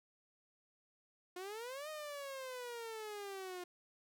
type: exponential two-way sweep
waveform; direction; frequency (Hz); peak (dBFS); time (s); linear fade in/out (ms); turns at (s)
sawtooth; up then down; 353.7 to 624 to 353.7; -40; 1.36-3.64; 5; 1.89
effects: none